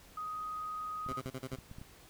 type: tone with vibrato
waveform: sine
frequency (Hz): 1251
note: D#6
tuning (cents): +9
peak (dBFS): -37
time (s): 0.17-1.2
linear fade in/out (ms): 5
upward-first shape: triangle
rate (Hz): 20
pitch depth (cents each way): 9
type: clicks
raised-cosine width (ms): 5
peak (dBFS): -35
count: 8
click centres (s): 1.064 / 1.115 / 1.26 / 1.533 / 1.587 / 1.714 / 1.785 / 1.815
type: tone bursts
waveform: 15% pulse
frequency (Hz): 130.81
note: C3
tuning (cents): 0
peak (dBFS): -32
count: 6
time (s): 1.08-1.561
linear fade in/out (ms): 10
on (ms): 51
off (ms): 35
effects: pink hiss -58 dBFS RMS until 2.09 s